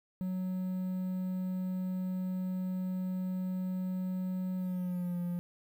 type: tone with pitch glide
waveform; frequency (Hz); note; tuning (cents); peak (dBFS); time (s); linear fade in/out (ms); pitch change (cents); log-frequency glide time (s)
triangle; 185 to 175.53; F#3 to F3; 0 to +9; -30; 0.21-5.39; 0; -91; 4.56-5.19
effects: 10-bit